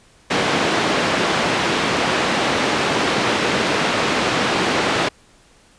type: band-pass noise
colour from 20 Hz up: pink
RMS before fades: -19 dBFS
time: 0.3-5.09 s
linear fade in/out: 10 ms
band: 220 to 3800 Hz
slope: 12 dB/octave
effects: pink hiss -52 dBFS RMS until 5.78 s + resampled to 22050 Hz